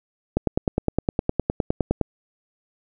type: click train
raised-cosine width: 2 ms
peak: -6 dBFS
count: 17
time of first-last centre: 0.37-2.013 s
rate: 9.74 Hz
effects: none